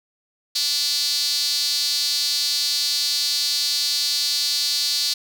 sawtooth tone with high-pass filter, 290 Hz, D4, 22 cents flat, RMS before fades -22 dBFS, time 0.55-5.14 s, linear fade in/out 10 ms, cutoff 4400 Hz, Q 5.6, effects none

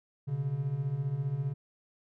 triangle beating tone pair, 126.9 / 141.9 Hz, B2 / C#3, +47 / +41 cents, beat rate 15 Hz, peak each -33 / -29 dBFS, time 0.27-1.54 s, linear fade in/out 20 ms, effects none

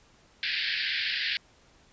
pink band-pass noise, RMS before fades -30 dBFS, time 0.43-1.37 s, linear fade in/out 0 ms, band 1600 to 4900 Hz, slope 96 dB/octave, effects pink hiss -60 dBFS RMS until 1.92 s + resampled to 16000 Hz

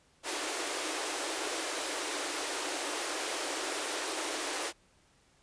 pink high-pass noise, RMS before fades -35 dBFS, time 0.23-4.73 s, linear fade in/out 50 ms, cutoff 290 Hz, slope 96 dB/octave, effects pink hiss -66 dBFS RMS until 5.42 s + resampled to 22050 Hz

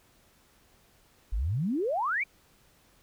sine exponential sweep, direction up, 43.64 to 2429 Hz, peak -26 dBFS, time 1.32-2.24 s, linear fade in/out 10 ms, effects pink hiss -63 dBFS RMS until 3.02 s

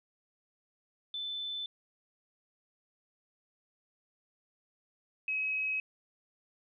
sine tone pair in turn, 3520 / 2551 Hz, A7 / D#7, 0 / +43 cents, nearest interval tritone, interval 557 cents, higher first, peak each -35 / -30 dBFS, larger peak second, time 1.14-1.66 / 5.28-5.8 s, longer neither, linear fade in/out 2 ms, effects none

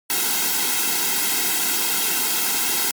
white noise with comb filter, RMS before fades -21 dBFS, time 0.1-2.91 s, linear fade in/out 0 ms, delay 1.7 ms, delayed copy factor -0.95, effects high-pass 200 Hz 12 dB/octave + MP3 96 kbps

